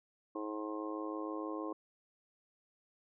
harmonic tone, 106.4 Hz, G#2, 42 cents sharp, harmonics 3 / 4 / 5 / 6 / 7 / 8 / 9 / 10, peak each -40 / -45 / -45 / -55 / -52 / -55 / -54 / -45 dBFS, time 0.35-1.73 s, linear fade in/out 5 ms, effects none

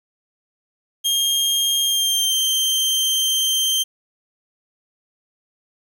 sawtooth tone with pitch glide, 3221 to 3142 Hz, G7 to G7, +46 to +3 cents, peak -14 dBFS, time 1.04-3.84 s, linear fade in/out 20 ms, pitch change -43 cents, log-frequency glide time 1.83-2.34 s, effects 9-bit

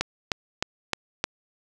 click train, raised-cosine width 0.2 ms, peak -6 dBFS, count 5, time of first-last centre 0.01-1.241 s, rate 3.25 Hz, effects none

